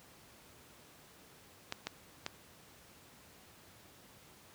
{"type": "clicks", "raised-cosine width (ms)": 0.2, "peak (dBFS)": -19, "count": 3, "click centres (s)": [1.724, 1.87, 2.264], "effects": ["pink hiss -59 dBFS RMS until 4.54 s", "high-pass 80 Hz 12 dB/octave"]}